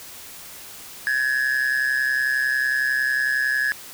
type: tone with amplitude modulation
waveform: triangle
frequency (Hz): 1687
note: G#6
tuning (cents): +27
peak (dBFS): -14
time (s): 1.07-3.72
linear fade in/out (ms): 0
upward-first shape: sine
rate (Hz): 131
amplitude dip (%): 75
effects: white hiss -40 dBFS RMS until 3.93 s